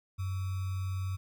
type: tone with sample-and-hold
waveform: sine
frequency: 94.3 Hz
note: F#2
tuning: 33 cents sharp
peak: -31 dBFS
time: 0.18-1.17 s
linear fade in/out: 20 ms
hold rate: 1225 Hz
effects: none

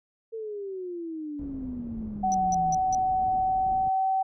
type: exponential sweep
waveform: sine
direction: down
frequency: 455.1 to 160 Hz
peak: -32 dBFS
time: 0.32-2.77 s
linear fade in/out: 20 ms
type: low-pass noise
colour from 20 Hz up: pink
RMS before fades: -42 dBFS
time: 1.39-3.89 s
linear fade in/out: 0 ms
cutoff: 330 Hz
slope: 12 dB/octave
type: tone with pitch glide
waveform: sine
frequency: 752 to 764.7 Hz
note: F#5 to G5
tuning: +28 to -43 cents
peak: -22 dBFS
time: 2.23-4.23 s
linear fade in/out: 10 ms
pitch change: +29 cents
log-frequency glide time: 3.31-4.06 s
type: tone bursts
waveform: sine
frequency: 5920 Hz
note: F#8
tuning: in tune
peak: -32 dBFS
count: 4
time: 2.32-2.948 s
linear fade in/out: 0 ms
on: 22 ms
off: 180 ms
effects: none

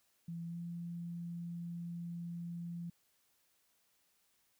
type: tone with pitch glide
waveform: sine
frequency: 168.4 to 171.24 Hz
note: E3 to F3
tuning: +37 to -34 cents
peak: -40 dBFS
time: 0.28-2.9 s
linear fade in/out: 5 ms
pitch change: +29 cents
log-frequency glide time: 0.48-0.57 s
effects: white hiss -75 dBFS RMS until 4.59 s

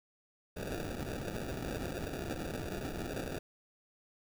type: noise with sample-and-hold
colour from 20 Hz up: white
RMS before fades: -39 dBFS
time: 0.56-3.39 s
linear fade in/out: 10 ms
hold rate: 1050 Hz
effects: none

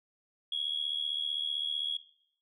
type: tone with amplitude modulation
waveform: sine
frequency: 3321 Hz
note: G#7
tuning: 1 cent flat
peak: -26 dBFS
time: 0.52-1.97 s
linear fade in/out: 5 ms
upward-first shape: sine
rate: 75.6 Hz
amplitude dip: 85%
effects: noise-tail reverb RT60 0.7 s tail -18 dB re dry + tanh soft clip ceiling -24 dBFS

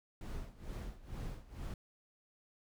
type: noise with tremolo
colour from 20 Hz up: brown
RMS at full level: -41 dBFS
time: 0.21-1.74 s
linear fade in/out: 2 ms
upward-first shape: sine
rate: 2.2 Hz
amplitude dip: 85%
effects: none

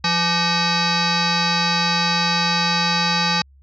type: tone with frequency modulation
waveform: sine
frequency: 1864.7 Hz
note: A#6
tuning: in tune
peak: -16 dBFS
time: 0.04-3.42 s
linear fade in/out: 5 ms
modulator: 680 Hz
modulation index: 4.8
effects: added 68 Hz sine -47 dBFS peak until 3.62 s

